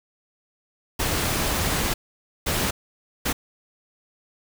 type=noise bursts at uneven times; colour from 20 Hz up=pink; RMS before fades=-24 dBFS; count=3; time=0.99-1.94 / 2.46-2.71 / 3.25-3.33 s; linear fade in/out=10 ms; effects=none